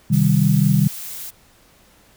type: chord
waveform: sine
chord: C minor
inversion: none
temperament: equal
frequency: 130.81 / 155.56 / 196 Hz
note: C3 / Eb3 / G3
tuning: 0 / 0 / 0 cents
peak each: -18 / -16 / -17 dBFS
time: 0.1-0.88 s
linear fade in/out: 10 ms
type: noise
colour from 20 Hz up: blue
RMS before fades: -32 dBFS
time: 0.12-1.31 s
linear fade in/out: 20 ms
effects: pink hiss -53 dBFS RMS until 2.16 s